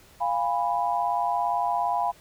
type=chord; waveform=sine; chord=F diminished; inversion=none; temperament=equal with one note detuned; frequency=698.5 / 815.9 / 987.8 Hz; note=F5 / Ab5 / Cb6; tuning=0 / -31 / 0 cents; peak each=-27 dBFS; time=0.2-2.12 s; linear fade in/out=20 ms; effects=pink hiss -54 dBFS RMS until 2.2 s